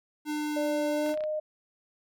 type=tone; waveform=square; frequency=300.4 Hz; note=D4; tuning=39 cents sharp; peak=-30 dBFS; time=0.25-1.16 s; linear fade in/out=50 ms
type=tone with pitch glide; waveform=sine; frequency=590 to 613.6 Hz; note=D5 to D#5; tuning=+8 to -24 cents; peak=-28 dBFS; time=0.56-1.4 s; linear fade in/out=10 ms; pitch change=+68 cents; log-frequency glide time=0.9-1.17 s
type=clicks; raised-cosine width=0.3 ms; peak=-29 dBFS; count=6; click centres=1.062 / 1.093 / 1.141 / 1.175 / 1.207 / 1.238 s
effects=none